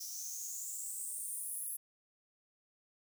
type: noise with high-pass filter sweep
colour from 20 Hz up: blue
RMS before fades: -42 dBFS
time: 0-1.77 s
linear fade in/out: 10 ms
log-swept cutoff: 5600 to 11000 Hz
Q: 8.3
effects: none